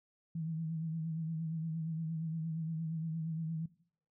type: tone with vibrato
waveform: sine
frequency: 161.4 Hz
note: E3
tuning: 36 cents flat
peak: -35 dBFS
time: 0.35-3.66 s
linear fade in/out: 5 ms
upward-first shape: triangle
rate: 8.6 Hz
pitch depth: 62 cents each way
effects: noise-tail reverb RT60 0.6 s tail -19 dB re dry